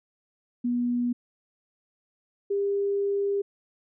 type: tone pair in turn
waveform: sine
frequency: 242.8 / 400.5 Hz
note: B3 / G4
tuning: -29 / +37 cents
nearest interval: major sixth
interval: 866 cents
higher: second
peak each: -23 / -23 dBFS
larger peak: neither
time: 0.64-1.13 / 2.5-3.42 s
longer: second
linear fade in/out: 10 ms
effects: none